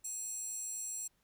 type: tone with high-pass filter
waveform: square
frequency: 844 Hz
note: G#5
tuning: 28 cents sharp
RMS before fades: -41 dBFS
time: 0.04-1.08 s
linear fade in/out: 10 ms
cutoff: 7800 Hz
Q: 7.7
effects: pink hiss -75 dBFS RMS until 1.23 s